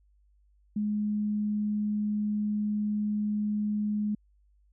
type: tone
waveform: sine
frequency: 209.6 Hz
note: G#3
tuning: 16 cents sharp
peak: -26 dBFS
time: 0.76-4.15 s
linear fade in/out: 5 ms
effects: added 50 Hz sine -61 dBFS peak until 4.72 s